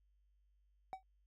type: tone with exponential decay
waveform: triangle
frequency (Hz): 760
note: F#5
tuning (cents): +46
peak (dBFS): -36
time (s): 0.93-1.03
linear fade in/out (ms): 0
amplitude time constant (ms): 21
effects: added 50 Hz sine -70 dBFS peak until 1.26 s